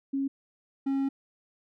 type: tone pair in turn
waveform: sine / triangle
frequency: 273.6 / 272.5 Hz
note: C#4 / C#4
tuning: -23 / -29 cents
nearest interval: unison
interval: 6 cents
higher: first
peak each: -26 / -23 dBFS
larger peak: second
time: 0.13-0.28 / 0.86-1.09 s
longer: second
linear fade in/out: 10 ms
effects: none